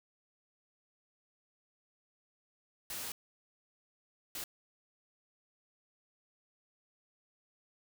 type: noise bursts at uneven times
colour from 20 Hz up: white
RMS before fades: -41 dBFS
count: 2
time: 2.9-3.12 / 4.35-4.44 s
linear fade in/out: 2 ms
effects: none